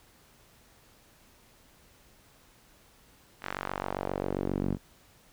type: tone with band-pass filter sweep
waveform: sawtooth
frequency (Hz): 47.49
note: F#1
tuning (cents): +46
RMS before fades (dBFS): -33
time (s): 3.41-4.78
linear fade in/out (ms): 50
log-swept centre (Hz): 1800 to 210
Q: 1.3
effects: pink hiss -60 dBFS RMS until 5.32 s